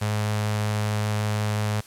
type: tone with notch filter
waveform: sawtooth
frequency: 106.2 Hz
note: G#2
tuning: 39 cents sharp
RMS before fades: -25 dBFS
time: 0.01-1.81 s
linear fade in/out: 10 ms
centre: 300 Hz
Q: 1.3
effects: white hiss -49 dBFS RMS until 1.86 s + low-pass 12000 Hz 12 dB/octave